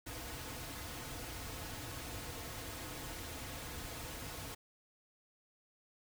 pink noise with comb filter, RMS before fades -45 dBFS, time 0.06-4.55 s, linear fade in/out 10 ms, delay 5.1 ms, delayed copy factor -0.55, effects none

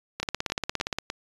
two click trains, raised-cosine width 0.2 ms, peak -10 / -13 dBFS, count 14 / 4, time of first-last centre 0.23-0.986 / 0.2-1.101 s, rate 17.2 / 3.33 Hz, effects resampled to 24000 Hz

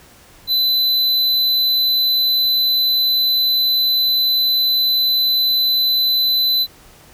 square tone, 4015 Hz, B7, 28 cents sharp, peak -14 dBFS, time 0.47-6.67 s, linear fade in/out 50 ms, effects pink hiss -46 dBFS RMS until 7.13 s

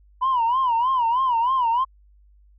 sine tone with vibrato, 984 Hz, B5, 7 cents flat, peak -16 dBFS, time 0.21-1.85 s, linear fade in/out 20 ms, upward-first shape sine, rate 3.2 Hz, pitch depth 140 cents each way, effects tanh soft clip ceiling -15 dBFS + added 50 Hz sine -51 dBFS peak until 2.58 s

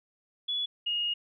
sine tone pair in turn, 3410 / 2862 Hz, G#7 / F7, +45 / +42 cents, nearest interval minor third, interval 303 cents, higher first, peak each -28 / -27 dBFS, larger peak second, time 0.48-0.66 / 0.86-1.14 s, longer second, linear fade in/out 10 ms, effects none

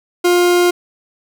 40% pulse tone, 353.3 Hz, F4, 20 cents sharp, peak -9 dBFS, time 0.24-0.71 s, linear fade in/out 10 ms, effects none

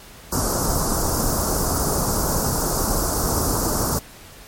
pink band-stop noise, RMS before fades -21 dBFS, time 0.32-3.99 s, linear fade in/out 5 ms, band 1400 to 4900 Hz, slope 48 dB/octave, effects pink hiss -43 dBFS RMS until 4.47 s + MP3 64 kbps

